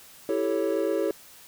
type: chord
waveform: triangle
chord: A dominant seventh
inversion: second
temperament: equal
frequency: 329.6 / 392 / 440 / 554.4 Hz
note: E4 / G4 / A4 / C#5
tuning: 0 / 0 / 0 / 0 cents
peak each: -27 dBFS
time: 0.29-1.11 s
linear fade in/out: 2 ms
effects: white hiss -50 dBFS RMS until 1.47 s